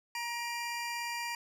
25% pulse tone pair together, 945 / 2381 Hz, A#5 / D7, +23 / +23 cents, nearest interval octave + major third, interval 1600 cents, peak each -33 / -35 dBFS, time 0.15-1.35 s, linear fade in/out 2 ms, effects low-pass 12000 Hz 12 dB/octave

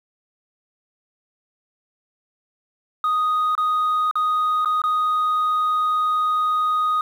sine tone with dropouts, 1244.5 Hz, D#6, in tune, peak -15 dBFS, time 3.04-7.01 s, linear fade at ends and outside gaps 2 ms, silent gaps 3.552-3.578 / 4.112-4.155 / 4.648-4.657 / 4.818-4.838 s, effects tanh soft clip ceiling -16 dBFS + 8-bit

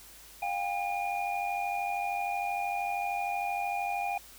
sine tone cluster, 710 / 803 / 2426 Hz, F5 / G5 / D#7, +28 / +41 / -44 cents, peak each -34 / -32 / -37 dBFS, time 0.42-4.18 s, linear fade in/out 5 ms, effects added 50 Hz sine -60 dBFS peak until 4.38 s + white hiss -52 dBFS RMS until 4.38 s

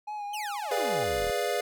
triangle tone with vibrato, 830.6 Hz, G#5, in tune, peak -31 dBFS, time 0.07-1.04 s, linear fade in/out 10 ms, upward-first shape sine, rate 3.9 Hz, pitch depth 35 cents each way
sawtooth exponential sweep, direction down, 3191 to 30.92 Hz, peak -32 dBFS, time 0.33-1.31 s, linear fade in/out 10 ms
square chord, G# diminished seventh, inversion none, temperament equal, 415.3 / 493.9 / 587.3 / 698.5 Hz, G#4 / B4 / D5 / F5, 0 / 0 / 0 / 0 cents, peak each -33 dBFS, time 0.71-1.61 s, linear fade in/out 5 ms
effects none

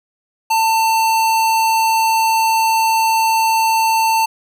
square tone, 895 Hz, A5, 29 cents sharp, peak -13 dBFS, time 0.5-4.26 s, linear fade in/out 10 ms, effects none

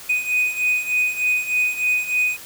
triangle beating tone pair, 2489 / 2492.3 Hz, D#7 / D#7, 0 / +2 cents, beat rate 3.3 Hz, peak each -22 / -18 dBFS, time 0.09-2.37 s, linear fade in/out 10 ms, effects white hiss -39 dBFS RMS until 2.45 s

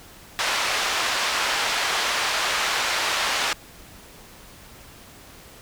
pink band-pass noise, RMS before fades -24 dBFS, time 0.39-3.53 s, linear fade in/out 0 ms, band 890 to 5400 Hz, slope 12 dB/octave, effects pink hiss -46 dBFS RMS until 5.61 s

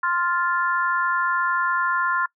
sine chord, F major, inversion second, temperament just, 1047.7 / 1396.9 / 1746.1 Hz, C6 / F6 / A6, +2 / 0 / -14 cents, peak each -23 / -23 / -27 dBFS, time 0.03-2.26 s, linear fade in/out 5 ms, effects noise-tail reverb RT60 0.1 s tail -23 dB re dry

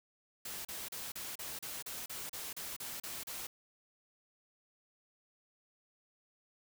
white noise bursts, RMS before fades -43 dBFS, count 13, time 0.45-3.47 s, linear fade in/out 5 ms, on 200 ms, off 35 ms, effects none

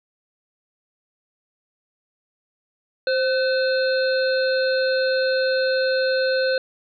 harmonic tone with a mistuned harmonic, 523.3 Hz, C5, in tune, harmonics 1 / 3 / 5 / 7 / 8, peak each -19 / -25 / -36 / -37 / -29 dBFS, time 3.07-6.58 s, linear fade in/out 2 ms, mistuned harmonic 3, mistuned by -61 cents, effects none

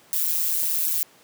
violet noise with amplitude modulation, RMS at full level -20 dBFS, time 0.13-1.03 s, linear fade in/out 0 ms, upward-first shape sine, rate 164 Hz, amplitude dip 80%, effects pink hiss -54 dBFS RMS until 1.23 s + high-pass 200 Hz 12 dB/octave

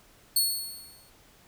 15% pulse tone with exponential decay, 4385 Hz, C#8, 20 cents flat, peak -13 dBFS, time 0.36-1.1 s, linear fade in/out 5 ms, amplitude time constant 160 ms, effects pink hiss -58 dBFS RMS until 1.47 s

